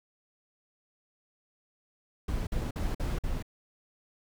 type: noise bursts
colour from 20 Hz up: brown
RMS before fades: -31 dBFS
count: 5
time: 2.28-3.426 s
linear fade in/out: 5 ms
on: 190 ms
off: 49 ms
effects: none